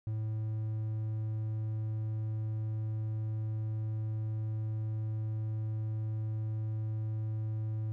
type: tone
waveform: triangle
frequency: 109.1 Hz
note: A2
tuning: 14 cents flat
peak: -30 dBFS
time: 0.07-7.92 s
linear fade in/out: 0 ms
effects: none